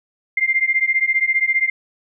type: beating tone pair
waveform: sine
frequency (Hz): 2093 / 2108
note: C7 / C7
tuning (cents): 0 / +12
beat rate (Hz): 15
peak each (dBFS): -18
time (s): 0.37-1.7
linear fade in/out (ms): 5
effects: none